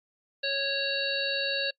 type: harmonic tone with a mistuned harmonic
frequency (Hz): 552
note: C#5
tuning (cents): -7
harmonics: 1 / 3 / 5 / 7 / 8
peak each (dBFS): -33 / -33 / -33 / -33 / -33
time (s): 0.43-1.71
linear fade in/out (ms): 10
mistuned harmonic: 8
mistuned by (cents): +21
effects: noise-tail reverb RT60 0.1 s tail -24 dB re dry + Opus 48 kbps